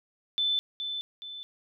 sine tone with echo, 3520 Hz, A7, in tune, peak -24 dBFS, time 0.38-0.59 s, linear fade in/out 0 ms, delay 420 ms, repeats 2, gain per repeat -7 dB, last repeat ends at 1.43 s, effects none

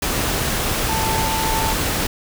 sine tone in noise, 886 Hz, A5, 12 cents sharp, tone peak -22 dBFS, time 0.89-1.73 s, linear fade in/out 5 ms, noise pink, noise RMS -21 dBFS, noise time 0.02-2.07 s, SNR -4 dB, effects none

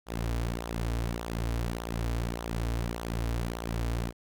sawtooth tone with flanger, 57.7 Hz, A#1, 17 cents flat, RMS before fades -32 dBFS, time 0.06-4.13 s, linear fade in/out 50 ms, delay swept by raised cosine 0.4 to 5.6 ms, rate 1.7 Hz, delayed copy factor -0.65, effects none

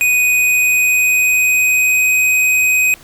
square tone with pitch glide, 2489 to 2511 Hz, D#7 to D#7, 0 to +15 cents, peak -11 dBFS, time 0.01-2.94 s, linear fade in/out 0 ms, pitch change +15 cents, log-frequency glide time 0.16-2.15 s, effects pink hiss -42 dBFS RMS until 3.03 s

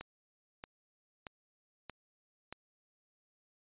click train, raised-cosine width 0.3 ms, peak -27 dBFS, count 5, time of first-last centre 0.01-2.526 s, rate 1.59 Hz, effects resampled to 8000 Hz

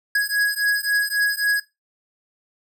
square beating tone pair, 1661.2 / 1664.9 Hz, G#6 / G#6, 0 / +4 cents, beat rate 3.7 Hz, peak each -22 dBFS, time 0.15-1.6 s, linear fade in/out 5 ms, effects noise-tail reverb RT60 0.2 s tail -18 dB re dry

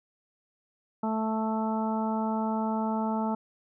harmonic tone, 220 Hz, A3, in tune, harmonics 1 / 2 / 3 / 4 / 5 / 6, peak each -28 / -38 / -36 / -32 / -44 / -40 dBFS, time 1.03-3.35 s, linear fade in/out 5 ms, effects none

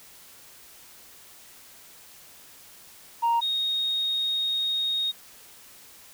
sine tone pair in turn, 932.3 / 3729 Hz, A#5 / A#7, 0 / 0 cents, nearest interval 2 octaves, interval 2400 cents, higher second, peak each -18 / -23 dBFS, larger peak first, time 3.22-3.41 / 3.41-5.12 s, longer second, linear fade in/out 20 ms, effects tanh soft clip ceiling -18 dBFS + white hiss -50 dBFS RMS until 6.13 s

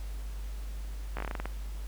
slowing click train, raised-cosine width 0.5 ms, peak -20 dBFS, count 10, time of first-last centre 1.17-1.456 s, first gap 15 ms, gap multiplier 1.18, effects added 50 Hz sine -35 dBFS peak until 1.87 s + pink hiss -53 dBFS RMS until 1.87 s

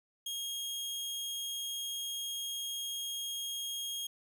sawtooth tone, 3257 Hz, G#7, 34 cents flat, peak -33 dBFS, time 0.26-4.07 s, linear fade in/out 5 ms, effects none

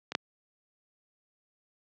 clicks, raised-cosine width 0.2 ms, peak -17 / -7 dBFS, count 2, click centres 0.12 / 0.151 s, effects high-pass 150 Hz 12 dB/octave + low-pass 5000 Hz 12 dB/octave

